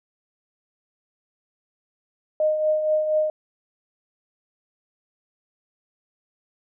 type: tone with tremolo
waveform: sine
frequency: 617 Hz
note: D#5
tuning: 15 cents flat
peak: -16 dBFS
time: 2.4-3.3 s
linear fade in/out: 2 ms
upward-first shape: triangle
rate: 4.2 Hz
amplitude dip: 55%
effects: none

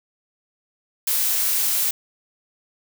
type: noise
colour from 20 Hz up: blue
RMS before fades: -21 dBFS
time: 1.07-1.91 s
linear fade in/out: 5 ms
effects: none

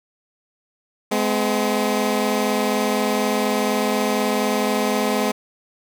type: tone pair together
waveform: 15% pulse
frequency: 211.2 / 255.3 Hz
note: G#3 / C4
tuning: +29 / -42 cents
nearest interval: minor third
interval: 329 cents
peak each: -14 / -16 dBFS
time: 1.11-5.32 s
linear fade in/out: 10 ms
effects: none

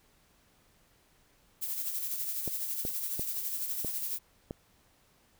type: noise with tremolo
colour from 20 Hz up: violet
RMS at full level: -33 dBFS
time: 1.61-4.19 s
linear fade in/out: 20 ms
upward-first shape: sine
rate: 12 Hz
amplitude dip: 45%
type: clicks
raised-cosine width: 2 ms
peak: -23 dBFS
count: 5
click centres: 2.477 / 2.851 / 3.195 / 3.847 / 4.509 s
effects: pink hiss -66 dBFS RMS until 5.39 s

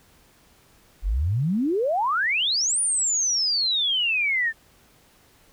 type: exponential two-way sweep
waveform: sine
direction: up then down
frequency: 41.2 to 9610 to 1758 Hz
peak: -20 dBFS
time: 1.02-4.53 s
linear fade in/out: 50 ms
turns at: 2.8 s
effects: pink hiss -57 dBFS RMS until 5.52 s

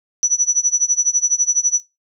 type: tone with tremolo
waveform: sine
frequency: 5920 Hz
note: F#8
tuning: in tune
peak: -10 dBFS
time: 0.23-1.8 s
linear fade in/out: 0 ms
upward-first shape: sine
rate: 12 Hz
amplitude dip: 95%
effects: noise-tail reverb RT60 0.2 s tail -17 dB re dry

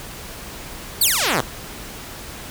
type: exponential sweep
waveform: 5% pulse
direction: down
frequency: 4800 to 110 Hz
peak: -6 dBFS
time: 1.01-1.41 s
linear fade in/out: 5 ms
effects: pink hiss -35 dBFS RMS until 2.5 s

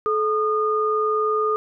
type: tone pair together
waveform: sine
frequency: 431.5 / 1222 Hz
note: A4 / D#6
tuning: -34 / -32 cents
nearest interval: octave + tritone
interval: 1802 cents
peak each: -21 dBFS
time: 0.06-1.56 s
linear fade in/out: 0 ms
effects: none

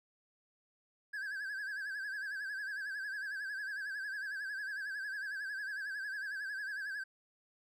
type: tone with vibrato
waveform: triangle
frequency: 1619 Hz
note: G#6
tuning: 45 cents flat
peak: -36 dBFS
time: 1.13-7.04 s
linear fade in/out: 10 ms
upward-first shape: sine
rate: 11 Hz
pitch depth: 94 cents each way
effects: none

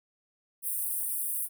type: high-pass noise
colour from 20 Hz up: pink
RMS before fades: -32 dBFS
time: 0.62-1.49 s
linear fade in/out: 50 ms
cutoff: 8800 Hz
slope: 96 dB/octave
effects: none

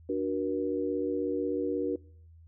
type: chord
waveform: sine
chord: D augmented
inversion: none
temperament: equal with one note detuned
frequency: 293.7 / 370 / 476 Hz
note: D4 / F#4 / A#4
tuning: 0 / 0 / +36 cents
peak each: -32 dBFS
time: 0.09-1.96 s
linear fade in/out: 5 ms
effects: noise-tail reverb RT60 0.6 s tail -24 dB re dry + added 82 Hz sine -51 dBFS peak until 2.47 s

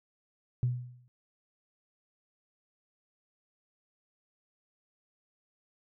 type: tone with exponential decay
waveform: sine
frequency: 123.47 Hz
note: B2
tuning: in tune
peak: -22 dBFS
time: 0.63-1.08 s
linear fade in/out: 0 ms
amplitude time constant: 97 ms
effects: tanh soft clip ceiling -19 dBFS

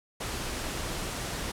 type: noise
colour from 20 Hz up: pink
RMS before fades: -34 dBFS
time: 0.2-1.52 s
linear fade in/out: 10 ms
effects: low-pass 11000 Hz 12 dB/octave

